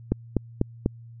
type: click train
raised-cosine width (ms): 3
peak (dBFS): -8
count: 4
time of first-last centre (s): 0.12-0.861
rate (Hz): 4.05
effects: added 116 Hz sine -42 dBFS peak until 1.2 s